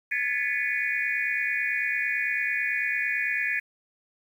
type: tone cluster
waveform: sine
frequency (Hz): 1690 / 1759 / 1999 / 2223 / 2442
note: G#6 / A6 / B6 / C#7 / D#7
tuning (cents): +30 / -1 / +20 / +4 / -33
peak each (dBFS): -31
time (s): 0.11-3.6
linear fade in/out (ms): 10
effects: 9-bit